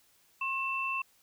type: tone pair together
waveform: sine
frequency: 1072 / 2669 Hz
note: C6 / E7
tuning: +42 / +21 cents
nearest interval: octave + major third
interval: 1579 cents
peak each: -34 / -32 dBFS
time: 0.41-1.02 s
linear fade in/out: 5 ms
effects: white hiss -66 dBFS RMS until 1.22 s